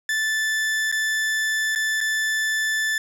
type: tone with dropouts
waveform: 40% pulse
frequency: 1754 Hz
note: A6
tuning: 6 cents flat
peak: -20 dBFS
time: 0.09-2.98 s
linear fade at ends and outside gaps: 2 ms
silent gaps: 0.916-0.924 / 1.751-1.758 / 2.006-2.011 s
effects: low-pass 12000 Hz 12 dB/octave + 10-bit